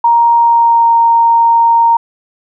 sine tone with pitch glide, 936 to 926.9 Hz, A#5 to A#5, +7 to -10 cents, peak -5 dBFS, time 0.04-1.97 s, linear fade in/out 5 ms, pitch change -17 cents, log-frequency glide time 0.36-0.91 s, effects none

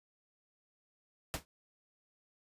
pink noise with exponential decay, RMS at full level -32 dBFS, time 1.34-1.45 s, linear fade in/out 0 ms, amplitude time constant 22 ms, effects resampled to 32000 Hz

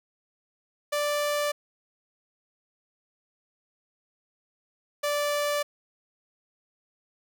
sawtooth tone pair in turn, 587 / 584.5 Hz, D5 / D5, -1 / -8 cents, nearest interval unison, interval 7 cents, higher first, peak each -21 dBFS, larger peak neither, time 0.92-1.52 / 5.03-5.63 s, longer neither, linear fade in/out 10 ms, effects none

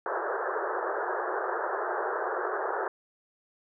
pink band-pass noise, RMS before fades -31 dBFS, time 0.06-2.88 s, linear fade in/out 2 ms, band 360 to 1700 Hz, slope 96 dB/octave, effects none

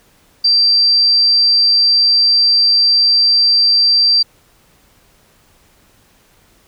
sine tone, 4699 Hz, D8, in tune, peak -8 dBFS, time 0.44-4.23 s, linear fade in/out 10 ms, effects pink hiss -52 dBFS RMS until 6.67 s

